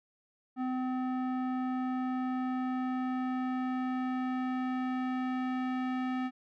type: tone with low-pass filter sweep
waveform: square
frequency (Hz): 255.8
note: C4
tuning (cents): -39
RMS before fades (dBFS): -33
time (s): 0.56-6.31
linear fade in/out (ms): 50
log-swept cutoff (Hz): 1200 to 2100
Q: 1.1
effects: none